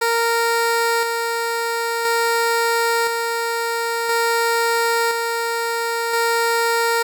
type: tone with tremolo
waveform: 15% pulse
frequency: 463.6 Hz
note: A#4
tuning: 10 cents flat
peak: -10 dBFS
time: 0.01-7.03 s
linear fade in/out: 10 ms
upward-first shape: square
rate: 0.49 Hz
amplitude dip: 35%
effects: none